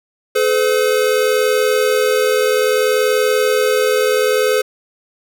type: tone pair together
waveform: square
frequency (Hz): 428.4 / 509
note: A4 / C5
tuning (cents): -46 / -48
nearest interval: minor third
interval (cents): 298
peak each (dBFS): -16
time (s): 0.35-4.62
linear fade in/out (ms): 10
effects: none